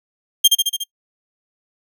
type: tone with echo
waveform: sawtooth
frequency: 3200 Hz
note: G7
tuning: 35 cents sharp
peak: -3 dBFS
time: 0.44-0.48 s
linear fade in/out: 10 ms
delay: 72 ms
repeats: 5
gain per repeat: -3 dB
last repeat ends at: 0.84 s
effects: noise-tail reverb RT60 0.1 s tail -26 dB re dry